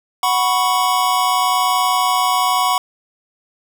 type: chord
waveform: square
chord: F# suspended fourth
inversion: none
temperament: equal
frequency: 740 / 987.8 / 1108.7 Hz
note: F#5 / B5 / C#6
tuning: 0 / 0 / 0 cents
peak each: -20 / -19 / -19 dBFS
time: 0.23-2.78 s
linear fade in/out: 2 ms
effects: none